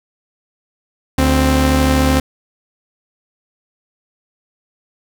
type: tone pair together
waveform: sawtooth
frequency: 73.2 / 262 Hz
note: D2 / C4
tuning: -5 / +2 cents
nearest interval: octave + minor seventh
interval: 2207 cents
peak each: -10 dBFS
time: 1.18-2.2 s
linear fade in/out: 5 ms
effects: none